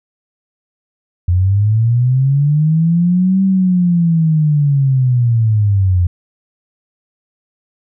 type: linear two-way sweep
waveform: sine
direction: up then down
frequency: 86.4 to 193.7 to 86.4 Hz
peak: -9 dBFS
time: 1.28-6.07 s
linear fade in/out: 5 ms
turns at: 3.43 s
effects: none